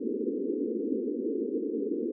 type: band-pass noise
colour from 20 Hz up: white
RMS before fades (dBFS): -31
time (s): 0-2.12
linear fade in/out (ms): 10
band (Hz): 220 to 470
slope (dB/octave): 96
effects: none